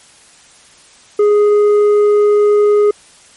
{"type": "tone with tanh clipping", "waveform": "sine", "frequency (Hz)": 415.3, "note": "G#4", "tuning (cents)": 0, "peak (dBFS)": -8, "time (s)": [1.19, 2.91], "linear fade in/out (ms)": 5, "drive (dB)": 5, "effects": ["white hiss -44 dBFS RMS until 3.36 s", "MP3 48 kbps"]}